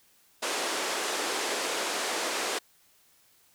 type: band-pass noise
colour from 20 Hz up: pink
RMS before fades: -31 dBFS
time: 0.42-2.59 s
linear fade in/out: 10 ms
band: 340 to 9500 Hz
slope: 24 dB/octave
effects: white hiss -63 dBFS RMS until 3.54 s